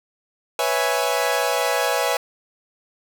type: chord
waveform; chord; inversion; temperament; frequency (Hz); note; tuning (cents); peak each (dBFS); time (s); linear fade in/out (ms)
sawtooth; C# minor seventh; third; equal; 493.9 / 554.4 / 659.3 / 830.6; B4 / C#5 / E5 / G#5; 0 / 0 / 0 / 0; -21; 0.59-2.17; 2
effects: none